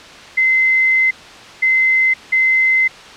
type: tone bursts at uneven times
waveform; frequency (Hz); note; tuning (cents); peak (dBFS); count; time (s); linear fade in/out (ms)
sine; 2061; C7; -27; -10; 3; 0.37-1.11 / 1.62-2.14 / 2.32-2.88; 10
effects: white hiss -36 dBFS RMS until 3.16 s + low-pass 4000 Hz 12 dB/octave